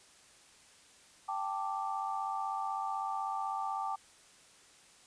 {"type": "chord", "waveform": "sine", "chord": "G suspended second", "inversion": "none", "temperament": "equal", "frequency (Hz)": [784, 880, 1174.7], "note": ["G5", "A5", "D6"], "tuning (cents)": [0, 0, 0], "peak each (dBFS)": [-37, -38, -38], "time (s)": [1.28, 3.96], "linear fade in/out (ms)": 10, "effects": ["white hiss -60 dBFS RMS until 5.06 s", "resampled to 22050 Hz"]}